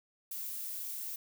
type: noise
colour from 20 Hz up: violet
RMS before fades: -40 dBFS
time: 0.31-1.16 s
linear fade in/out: 5 ms
effects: none